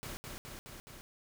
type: noise with echo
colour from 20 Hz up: pink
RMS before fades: -43 dBFS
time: 0.03-0.17 s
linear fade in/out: 0 ms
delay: 210 ms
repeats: 4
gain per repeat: -2 dB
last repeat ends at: 1.01 s
effects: none